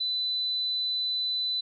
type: tone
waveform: sine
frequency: 4000 Hz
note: B7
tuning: 21 cents sharp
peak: -26 dBFS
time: 0-1.61 s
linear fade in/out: 10 ms
effects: none